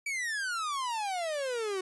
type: exponential sweep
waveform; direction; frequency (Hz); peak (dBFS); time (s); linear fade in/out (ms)
45% pulse; down; 2325 to 366.1; -31; 0.06-1.81; 5
effects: resampled to 24000 Hz

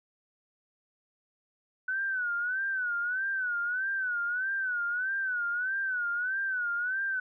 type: tone with vibrato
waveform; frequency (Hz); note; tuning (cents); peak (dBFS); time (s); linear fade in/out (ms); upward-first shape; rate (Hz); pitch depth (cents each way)
sine; 1492; F#6; +14; -28; 1.88-7.2; 5; sine; 1.6; 110
effects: none

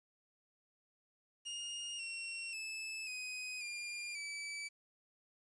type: tone with pitch steps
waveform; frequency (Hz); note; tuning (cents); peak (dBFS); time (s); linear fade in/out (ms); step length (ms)
sawtooth; 2845 / 2728 / 2615 / 2507 / 2403 / 2304; F7 / F7 / E7 / D#7 / D7 / D7; +31 / -41 / -15 / +12 / +39 / -34; -38; 1.45-4.69; 20; 540
effects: resampled to 22050 Hz + 11-bit

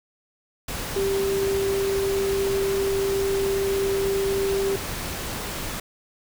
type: tone in noise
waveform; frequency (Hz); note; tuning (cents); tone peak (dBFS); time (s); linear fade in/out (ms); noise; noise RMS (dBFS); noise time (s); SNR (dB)
sine; 392; G4; 0; -21; 0.96-4.76; 5; pink; -31; 0.68-5.8; +7
effects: none

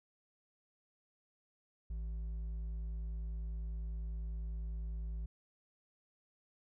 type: tone with hard clipping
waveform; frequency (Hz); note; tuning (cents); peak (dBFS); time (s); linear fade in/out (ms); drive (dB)
sine; 55; A1; 0; -39; 1.9-5.26; 5; 4
effects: none

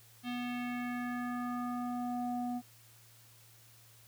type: tone with low-pass filter sweep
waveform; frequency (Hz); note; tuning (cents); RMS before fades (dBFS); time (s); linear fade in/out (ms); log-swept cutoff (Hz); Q
square; 244.7; B3; -16; -37; 0.23-2.62; 50; 3300 to 600; 2.7
effects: added 114 Hz sine -62 dBFS peak until 4.07 s + white hiss -61 dBFS RMS until 4.07 s

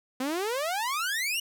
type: exponential sweep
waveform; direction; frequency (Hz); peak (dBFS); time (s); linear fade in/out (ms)
sawtooth; up; 249.1 to 2960; -24; 0.2-1.4; 5
effects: none

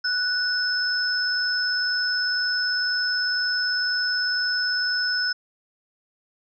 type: tone pair together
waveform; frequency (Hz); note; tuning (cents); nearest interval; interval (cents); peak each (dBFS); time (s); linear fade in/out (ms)
sine; 1480 / 5229; F#6 / E8; 0 / -15; octave + minor seventh; 2185; -24; 0.04-5.33; 10
effects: none

